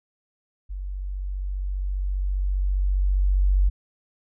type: tone with level ramp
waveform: sine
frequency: 47.47 Hz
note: F#1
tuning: 45 cents sharp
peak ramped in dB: -29 to -15 dBFS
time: 0.69-3.7 s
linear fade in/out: 20 ms
effects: none